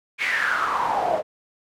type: noise with band-pass filter sweep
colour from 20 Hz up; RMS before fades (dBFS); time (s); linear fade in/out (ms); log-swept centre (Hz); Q
pink; -23; 0.18-1.23; 50; 2300 to 580; 7.1
effects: none